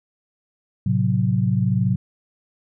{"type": "chord", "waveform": "sine", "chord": "F# diminished", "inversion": "first", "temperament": "equal with one note detuned", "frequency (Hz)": [110, 130.81, 184.25], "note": ["A2", "C3", "F#3"], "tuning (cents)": [0, 0, -7], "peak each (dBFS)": -21, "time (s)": [0.86, 1.96], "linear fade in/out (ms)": 5, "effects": []}